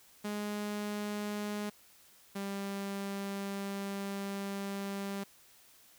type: tone pair in turn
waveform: sawtooth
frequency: 207.7 / 198.09 Hz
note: G#3 / G3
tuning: 0 / +18 cents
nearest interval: minor second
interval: 82 cents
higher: first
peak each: -31 / -32 dBFS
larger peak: first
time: 0.24-1.7 / 2.35-5.24 s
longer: second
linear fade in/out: 10 ms
effects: white hiss -61 dBFS RMS until 5.98 s